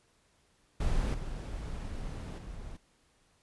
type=noise with level steps; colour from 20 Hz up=brown; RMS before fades=-30 / -38 / -43 dBFS; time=0.8-2.77 s; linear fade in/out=5 ms; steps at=1.14 / 2.38 s; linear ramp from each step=2 ms; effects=pink hiss -69 dBFS RMS until 3.42 s + resampled to 24000 Hz